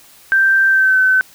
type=tone with pitch glide; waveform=sine; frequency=1568 to 1523.4 Hz; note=G6 to G6; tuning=0 to -50 cents; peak=-9 dBFS; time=0.32-1.21 s; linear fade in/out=0 ms; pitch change=-50 cents; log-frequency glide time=0.68-0.98 s; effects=white hiss -45 dBFS RMS until 1.34 s